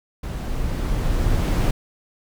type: noise with level ramp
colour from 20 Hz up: brown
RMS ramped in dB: -27 to -17 dBFS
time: 0.23-1.71 s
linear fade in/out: 5 ms
effects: none